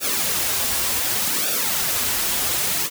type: noise with flanger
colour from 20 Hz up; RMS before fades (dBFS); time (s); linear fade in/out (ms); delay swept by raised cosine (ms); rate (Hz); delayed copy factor
white; -22; 0-2.9; 50; 0.96 to 6.86; 0.67; -0.75
effects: none